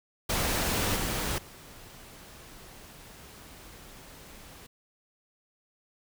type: noise with level steps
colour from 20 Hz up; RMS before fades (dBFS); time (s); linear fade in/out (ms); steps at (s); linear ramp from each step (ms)
pink; -28 / -31 / -49; 0.29-4.67; 10; 0.96 / 1.38; 2
effects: none